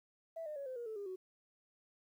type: tone with pitch steps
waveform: sine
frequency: 657 / 606 / 558.9 / 515.5 / 475.4 / 438.5 / 404.4 / 373 Hz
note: E5 / D#5 / C#5 / C5 / A#4 / A4 / G#4 / F#4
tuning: -6 / -46 / +14 / -26 / +34 / -6 / -46 / +14 cents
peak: -40 dBFS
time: 0.36-1.16 s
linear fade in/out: 10 ms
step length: 100 ms
effects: tanh soft clip ceiling -36 dBFS + 12-bit